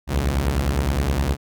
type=beating tone pair; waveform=sawtooth; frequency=61.74 / 71.44 Hz; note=B1 / D2; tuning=0 / -47 cents; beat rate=9.7 Hz; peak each=-19 / -17 dBFS; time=0.07-1.37 s; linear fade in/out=50 ms; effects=none